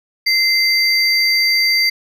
triangle tone pair together, 2077 / 4680 Hz, C7 / D8, -13 / -7 cents, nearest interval octave + major second, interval 1406 cents, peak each -13 dBFS, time 0.26-1.9 s, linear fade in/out 10 ms, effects tanh soft clip ceiling -3 dBFS

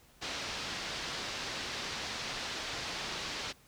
white low-pass noise, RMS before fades -39 dBFS, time 0.21-3.53 s, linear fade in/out 20 ms, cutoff 5200 Hz, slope 24 dB/octave, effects pink hiss -62 dBFS RMS until 3.67 s

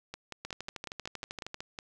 two click trains, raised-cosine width 0.2 ms, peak -22 / -21 dBFS, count 10 / 15, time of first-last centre 0.14-1.788 / 0.45-1.544 s, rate 5.46 / 12.8 Hz, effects none

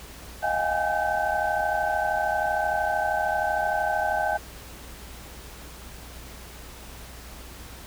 sine tone cluster, 630 / 711 / 801 / 834 / 1537 Hz, D#5 / F5 / G5 / G#5 / G6, +21 / +31 / +37 / +7 / -35 cents, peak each -29 dBFS, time 0.42-4.38 s, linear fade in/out 20 ms, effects added 60 Hz sine -44 dBFS peak until 7.86 s + pink hiss -44 dBFS RMS until 7.86 s

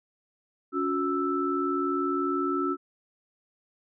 sine tone cluster, 282.9 / 362.9 / 1320 Hz, C#4 / F#4 / E6, +35 / -34 / +2 cents, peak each -29 dBFS, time 0.72-2.77 s, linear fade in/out 50 ms, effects none

